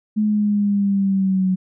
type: linear sweep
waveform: sine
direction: down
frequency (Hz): 214 to 185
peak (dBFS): -15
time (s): 0.16-1.56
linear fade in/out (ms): 20
effects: none